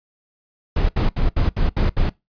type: noise bursts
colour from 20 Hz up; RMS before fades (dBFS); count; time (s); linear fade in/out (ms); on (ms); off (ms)
brown; -17; 7; 0.76-2.096; 5; 130; 71
effects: noise-tail reverb RT60 0.2 s tail -22 dB re dry + resampled to 11025 Hz